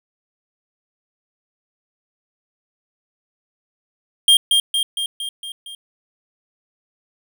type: tone with echo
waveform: square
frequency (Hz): 3209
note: G7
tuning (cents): +40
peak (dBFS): -9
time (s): 4.28-4.37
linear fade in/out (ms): 2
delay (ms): 230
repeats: 6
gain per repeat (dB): -4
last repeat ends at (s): 5.75
effects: none